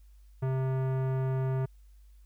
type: tone with tanh clipping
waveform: sine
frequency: 131.6 Hz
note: C3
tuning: 10 cents sharp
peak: -29 dBFS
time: 0.42-1.66 s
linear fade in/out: 10 ms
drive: 18 dB
effects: added 50 Hz sine -52 dBFS peak until 2.25 s + white hiss -73 dBFS RMS until 2.25 s